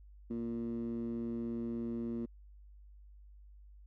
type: tone with band-pass filter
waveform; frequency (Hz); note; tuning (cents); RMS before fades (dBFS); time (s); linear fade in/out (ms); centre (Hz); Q
15% pulse; 116.54; A#2; 0; -38; 0.3-2.26; 10; 270; 6.4
effects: added 50 Hz sine -53 dBFS peak until 3.86 s